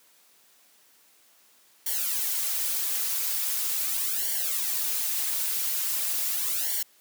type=noise with flanger; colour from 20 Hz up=blue; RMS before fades=-28 dBFS; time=1.86-6.83 s; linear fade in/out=5 ms; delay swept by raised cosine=0.78 to 5.68 ms; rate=0.41 Hz; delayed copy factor=-0.95; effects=white hiss -60 dBFS RMS until 7 s + high-pass 200 Hz 12 dB/octave